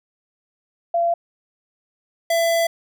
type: tone pair in turn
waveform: sine / square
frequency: 683 / 669.3 Hz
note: F5 / E5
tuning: -39 / +26 cents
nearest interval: unison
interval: 35 cents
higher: first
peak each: -16 / -17 dBFS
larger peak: first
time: 0.94-1.14 / 2.3-2.67 s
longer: second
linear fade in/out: 5 ms
effects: none